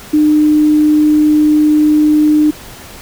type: tone with quantisation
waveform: sine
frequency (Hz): 302.8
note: D#4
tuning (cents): -47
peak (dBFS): -6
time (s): 0.13-2.51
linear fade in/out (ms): 10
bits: 6
effects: pink hiss -33 dBFS RMS until 3.01 s